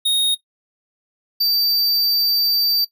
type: tone pair in turn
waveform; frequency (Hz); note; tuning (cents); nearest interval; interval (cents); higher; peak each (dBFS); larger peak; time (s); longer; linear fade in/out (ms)
square; 3729 / 4648; A#7 / D8; 0 / -19; major third; 381; second; -15; neither; 0.05-0.35 / 1.4-2.85; second; 10
effects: noise-tail reverb RT60 0.1 s tail -18 dB re dry